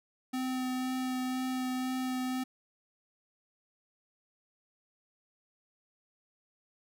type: tone with vibrato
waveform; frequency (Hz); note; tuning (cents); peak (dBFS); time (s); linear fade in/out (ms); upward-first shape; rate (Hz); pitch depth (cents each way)
square; 256.4; C4; -35; -32; 0.33-2.44; 10; sine; 2; 10
effects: none